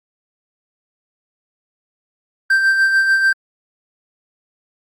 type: tone with tremolo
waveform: triangle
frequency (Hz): 1568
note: G6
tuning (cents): 0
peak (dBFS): -8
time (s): 2.5-3.33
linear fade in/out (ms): 5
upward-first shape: sine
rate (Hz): 6.8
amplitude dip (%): 45
effects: Opus 48 kbps